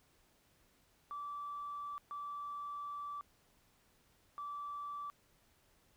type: tone bursts at uneven times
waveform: sine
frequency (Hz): 1160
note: D6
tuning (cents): -22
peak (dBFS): -40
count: 3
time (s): 1.11-1.98 / 2.11-3.21 / 4.38-5.1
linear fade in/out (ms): 0
effects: tanh soft clip ceiling -36 dBFS + pink hiss -71 dBFS RMS until 5.96 s